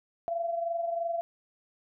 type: tone pair together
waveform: sine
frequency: 675.5 / 698.5 Hz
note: E5 / F5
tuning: +42 / 0 cents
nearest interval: minor second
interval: 58 cents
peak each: -29 / -37 dBFS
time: 0.28-1.21 s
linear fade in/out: 0 ms
effects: none